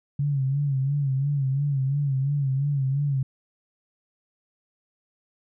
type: tone with vibrato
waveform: sine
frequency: 138.59 Hz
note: C#3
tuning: in tune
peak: -21 dBFS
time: 0.19-3.23 s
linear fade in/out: 5 ms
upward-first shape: sine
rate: 2.9 Hz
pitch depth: 83 cents each way
effects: none